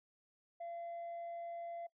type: tone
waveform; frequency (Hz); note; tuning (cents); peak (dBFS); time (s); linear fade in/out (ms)
sine; 683; F5; -39; -40; 0.6-1.87; 10
effects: noise-tail reverb RT60 0.1 s tail -21 dB re dry + tanh soft clip ceiling -41 dBFS